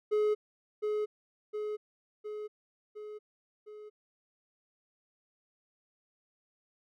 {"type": "tone with echo", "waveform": "triangle", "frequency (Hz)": 423.1, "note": "G#4", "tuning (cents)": 32, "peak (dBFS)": -23, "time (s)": [0.11, 0.35], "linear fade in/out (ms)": 20, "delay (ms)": 710, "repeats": 5, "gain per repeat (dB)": -4, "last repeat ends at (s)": 3.9, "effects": []}